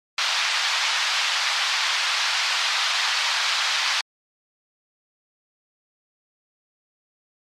white band-pass noise, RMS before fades -23 dBFS, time 0.18-4.01 s, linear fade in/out 2 ms, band 850 to 4800 Hz, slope 24 dB/octave, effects MP3 64 kbps

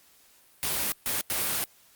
white noise bursts at uneven times, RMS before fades -28 dBFS, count 3, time 0.63-0.92 / 1.06-1.21 / 1.3-1.64 s, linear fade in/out 0 ms, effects white hiss -59 dBFS RMS until 1.95 s + Opus 48 kbps

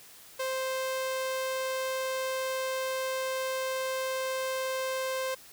sawtooth tone, 523.3 Hz, C5, in tune, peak -26 dBFS, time 0.39-5.35 s, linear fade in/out 10 ms, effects white hiss -52 dBFS RMS until 5.52 s

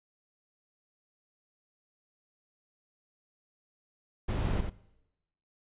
brown noise with echo, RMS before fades -30 dBFS, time 4.28-4.61 s, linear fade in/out 10 ms, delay 89 ms, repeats 1, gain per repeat -6 dB, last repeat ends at 4.699 s, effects noise-tail reverb RT60 0.9 s tail -20 dB re dry + resampled to 8000 Hz

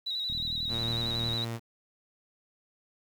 sine tone with vibrato, 3879 Hz, B7, 32 cents flat, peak -30 dBFS, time 0.06-1.45 s, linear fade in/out 10 ms, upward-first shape square, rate 11 Hz, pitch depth 37 cents each way
click train, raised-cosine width 5 ms, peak -30 dBFS, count 42, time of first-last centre 0.3-1.338 s, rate 39.5 Hz
sawtooth tone, 115.6 Hz, A#2, 14 cents flat, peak -29 dBFS, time 0.68-1.6 s, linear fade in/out 50 ms
effects 9-bit

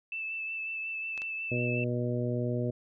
sine tone with vibrato, 2639 Hz, E7, 1 cent sharp, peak -33 dBFS, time 0.12-1.84 s, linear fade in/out 2 ms, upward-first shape sine, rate 5.5 Hz, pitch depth 17 cents each way
clicks, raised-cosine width 0.2 ms, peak -26 dBFS, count 2, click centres 1.177 / 1.219 s
harmonic tone, 121.9 Hz, B2, 22 cents flat, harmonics 1 / 2 / 3 / 4 / 5, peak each -31 / -34 / -36 / -37 / -38 dBFS, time 1.51-2.71 s, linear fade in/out 10 ms
effects none

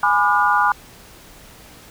sine chord, G# diminished seventh, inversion none, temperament just, 830.6 / 996.7 / 1196.1 / 1435.3 Hz, G#5 / B5 / D6 / F6, 0 / +16 / +31 / +47 cents, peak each -19 dBFS, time 0.03-0.72 s, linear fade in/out 2 ms, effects pink hiss -44 dBFS RMS until 1.9 s

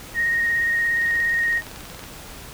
sine tone with vibrato, 1864.7 Hz, A#6, in tune, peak -18 dBFS, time 0.14-1.62 s, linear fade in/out 50 ms, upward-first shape square, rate 17 Hz, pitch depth 11 cents each way
click train, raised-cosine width 0.2 ms, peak -21 dBFS, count 24, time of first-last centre 0.97-2.04 s, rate 21.5 Hz
effects pink hiss -39 dBFS RMS until 2.53 s

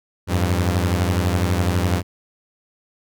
sawtooth beating tone pair, 87.31 / 99.31 Hz, F2 / G2, 0 / +23 cents, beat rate 12 Hz, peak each -15 / -18 dBFS, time 0.27-2.03 s, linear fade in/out 50 ms, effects none

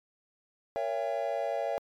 triangle chord, A# diminished seventh, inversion none, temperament just, 466.2 / 559.4 / 671.3 / 805.5 Hz, A#4 / C#5 / E5 / G5, 0 / +16 / +31 / +47 cents, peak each -36 / -31 / -31 / -35 dBFS, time 0.76-1.78 s, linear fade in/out 0 ms, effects MP3 96 kbps

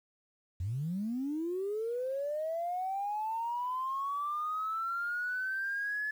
sine linear sweep, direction up, 82.41 to 1722 Hz, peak -31 dBFS, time 0.6-6.11 s, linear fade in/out 5 ms, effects tanh soft clip ceiling -27 dBFS + 10-bit

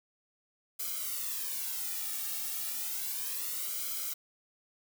blue noise with flanger, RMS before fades -36 dBFS, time 0.79-4.14 s, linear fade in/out 10 ms, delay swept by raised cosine 1.1 to 2 ms, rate 0.32 Hz, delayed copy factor -0.95, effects none

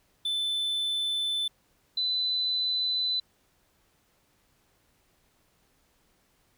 triangle / sine tone pair in turn, 3520 / 4007 Hz, A7 / B7, 0 / +24 cents, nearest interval major second, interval 224 cents, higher second, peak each -25 / -25 dBFS, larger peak neither, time 0.25-1.48 / 1.97-3.2 s, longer neither, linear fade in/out 5 ms, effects pink hiss -68 dBFS RMS until 6.57 s

